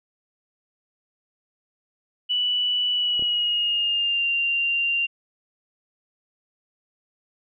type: tone with pitch glide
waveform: sine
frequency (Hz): 2960 to 2778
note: F#7 to F7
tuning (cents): 0 to -10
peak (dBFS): -20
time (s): 2.29-5.07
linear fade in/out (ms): 20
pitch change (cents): -110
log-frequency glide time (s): 2.92-4.27
type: clicks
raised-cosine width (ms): 2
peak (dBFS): -25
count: 2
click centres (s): 3.195 / 3.224
effects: none